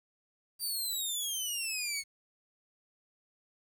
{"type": "exponential sweep", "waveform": "15% pulse", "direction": "down", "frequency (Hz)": [4727, 2181], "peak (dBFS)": -26, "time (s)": [0.59, 2.04], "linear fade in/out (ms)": 50, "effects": ["10-bit"]}